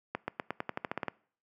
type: accelerating click train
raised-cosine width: 0.5 ms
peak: -17 dBFS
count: 12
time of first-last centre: 0.15-1.083 s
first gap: 130 ms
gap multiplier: 0.91
effects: noise-tail reverb RT60 0.5 s tail -23 dB re dry + high-pass 150 Hz 12 dB/octave